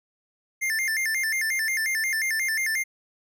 square tone with vibrato, 1934 Hz, B6, 37 cents flat, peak -24 dBFS, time 0.61-2.84 s, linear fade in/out 20 ms, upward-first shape square, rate 5.6 Hz, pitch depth 150 cents each way, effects none

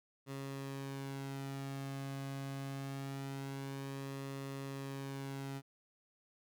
sawtooth tone with flanger, 136.9 Hz, C#3, 21 cents flat, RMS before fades -43 dBFS, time 0.26-5.62 s, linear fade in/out 50 ms, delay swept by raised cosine 1.3 to 2.19 ms, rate 0.24 Hz, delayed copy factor -0.5, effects none

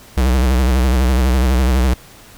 square tone with vibrato, 63.8 Hz, C2, 43 cents flat, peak -12 dBFS, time 0.17-1.94 s, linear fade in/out 5 ms, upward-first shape sine, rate 12 Hz, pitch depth 100 cents each way, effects pink hiss -42 dBFS RMS until 2.37 s

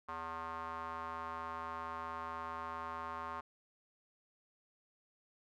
square tone with band-pass filter, 82.2 Hz, E2, 4 cents flat, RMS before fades -43 dBFS, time 0.08-3.41 s, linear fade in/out 10 ms, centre 1100 Hz, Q 4.5, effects none

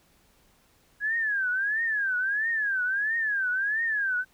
sine tone with vibrato, 1648 Hz, G#6, 14 cents flat, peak -24 dBFS, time 1-4.25 s, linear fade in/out 50 ms, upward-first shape triangle, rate 1.5 Hz, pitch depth 220 cents each way, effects pink hiss -63 dBFS RMS until 4.33 s

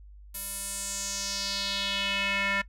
square tone with band-pass filter sweep, 198.1 Hz, G3, 18 cents sharp, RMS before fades -31 dBFS, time 0.34-2.62 s, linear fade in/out 10 ms, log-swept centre 12000 to 1900 Hz, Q 2.9, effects noise-tail reverb RT60 0.1 s tail -20 dB re dry + added 50 Hz sine -46 dBFS peak until 2.68 s

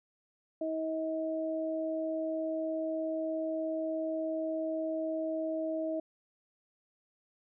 sine tone pair together, 320.2 / 636.9 Hz, D#4 / D#5, +50 / +40 cents, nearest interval octave, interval 1190 cents, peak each -35 / -33 dBFS, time 0.61-6 s, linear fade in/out 5 ms, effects none

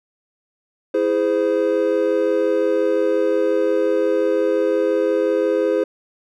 triangle chord, E augmented, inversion none, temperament equal with one note detuned, 329.6 / 415.3 / 515.5 Hz, E4 / G#4 / B#4, 0 / 0 / -26 cents, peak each -20 / -18 / -17 dBFS, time 0.94-5.84 s, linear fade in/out 5 ms, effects none

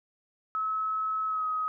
sine tone with pitch glide, 1291 to 1263 Hz, E6 to D#6, -37 to +26 cents, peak -27 dBFS, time 0.55-1.68 s, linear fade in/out 0 ms, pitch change -37 cents, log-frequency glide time 1.27-1.46 s, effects none

